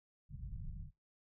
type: low-pass noise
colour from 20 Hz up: pink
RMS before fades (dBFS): -45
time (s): 0.29-0.91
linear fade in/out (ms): 50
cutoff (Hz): 170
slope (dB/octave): 48
effects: noise-tail reverb RT60 0.2 s tail -22 dB re dry